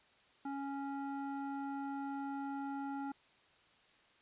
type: tone with low-pass filter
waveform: square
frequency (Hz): 277.2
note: C#4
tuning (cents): 0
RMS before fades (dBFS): -41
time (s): 0.45-3.12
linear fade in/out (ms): 5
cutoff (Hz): 1100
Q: 4.3
effects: white hiss -67 dBFS RMS until 4.21 s + resampled to 8000 Hz